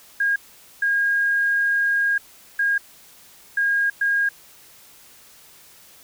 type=tone bursts at uneven times; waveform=sine; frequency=1627 Hz; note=G#6; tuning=36 cents flat; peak=-17 dBFS; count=5; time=0.2-0.36 / 0.82-2.18 / 2.59-2.78 / 3.57-3.9 / 4.01-4.29 s; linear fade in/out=5 ms; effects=white hiss -49 dBFS RMS until 6.03 s